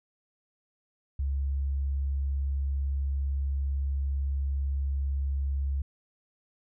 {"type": "tone", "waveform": "sine", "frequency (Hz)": 68.9, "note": "C#2", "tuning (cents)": -10, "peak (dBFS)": -26, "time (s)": [1.19, 5.82], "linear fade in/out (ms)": 5, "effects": []}